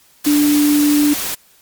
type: tone in noise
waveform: sine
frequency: 293.7 Hz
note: D4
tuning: in tune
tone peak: -10 dBFS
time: 0.26-1.14 s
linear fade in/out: 10 ms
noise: white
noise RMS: -22 dBFS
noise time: 0.24-1.35 s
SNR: +9 dB
effects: white hiss -51 dBFS RMS until 1.61 s + MP3 96 kbps